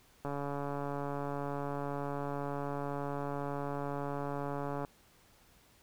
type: click train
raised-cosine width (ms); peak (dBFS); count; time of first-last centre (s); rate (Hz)
1; -24; 654; 0.25-4.849; 142
effects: pink hiss -64 dBFS RMS until 5.82 s